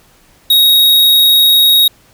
square tone, 3774 Hz, A#7, 21 cents sharp, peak -6 dBFS, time 0.5-1.88 s, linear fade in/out 5 ms, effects pink hiss -48 dBFS RMS until 2.13 s

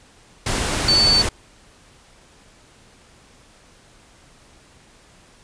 sine tone in noise, 4504 Hz, C#8, 27 cents sharp, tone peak -13 dBFS, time 0.88-1.22 s, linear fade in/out 5 ms, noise pink, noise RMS -22 dBFS, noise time 0.46-1.29 s, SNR +6 dB, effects pink hiss -51 dBFS RMS until 5.43 s + resampled to 22050 Hz

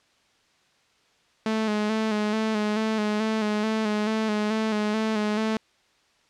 sawtooth tone with vibrato, 215.1 Hz, A3, 39 cents flat, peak -19 dBFS, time 1.46-5.57 s, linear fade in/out 2 ms, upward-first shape square, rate 2.3 Hz, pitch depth 35 cents each way, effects white hiss -63 dBFS RMS until 6.29 s + low-pass 5000 Hz 12 dB/octave

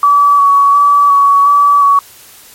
sine tone with vibrato, 1137 Hz, C#6, 44 cents sharp, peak -4 dBFS, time 0.03-1.99 s, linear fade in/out 2 ms, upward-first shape square, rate 1.4 Hz, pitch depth 17 cents each way, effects white hiss -38 dBFS RMS until 2.54 s + MP3 64 kbps

